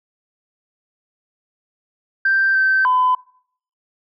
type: tone with pitch steps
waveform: sine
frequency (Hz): 1570 / 1549 / 1009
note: G6 / G6 / B5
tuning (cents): +2 / -21 / +37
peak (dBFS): -12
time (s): 2.25-3.15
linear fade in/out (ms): 5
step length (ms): 300
effects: noise-tail reverb RT60 0.6 s tail -23 dB re dry + tanh soft clip ceiling -8 dBFS